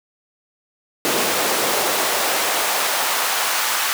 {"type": "noise with high-pass filter sweep", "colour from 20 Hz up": "pink", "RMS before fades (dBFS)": -20, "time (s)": [1.05, 3.93], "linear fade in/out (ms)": 0, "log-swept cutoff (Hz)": [340, 1100], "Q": 1.1, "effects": []}